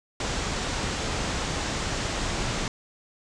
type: low-pass noise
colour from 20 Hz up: pink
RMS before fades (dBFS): -29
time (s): 0.2-2.68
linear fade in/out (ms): 2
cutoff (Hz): 8000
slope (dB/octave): 48
effects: none